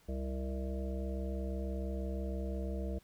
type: harmonic tone with a mistuned harmonic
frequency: 66 Hz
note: C2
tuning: 16 cents sharp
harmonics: 1 / 3 / 5 / 7 / 9 / 10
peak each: -36 / -42 / -46 / -46 / -47 / -51 dBFS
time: 0.08-2.99 s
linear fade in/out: 10 ms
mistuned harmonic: 3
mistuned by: -31 cents
effects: pink hiss -66 dBFS RMS until 3.03 s